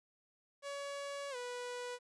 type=tone with pitch glide; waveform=sawtooth; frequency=564 to 491 Hz; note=C#5 to B4; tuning=+30 to -10 cents; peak=-37 dBFS; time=0.62-1.99 s; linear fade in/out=50 ms; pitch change=-240 cents; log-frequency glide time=1.3-1.36 s; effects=resampled to 22050 Hz + 12-bit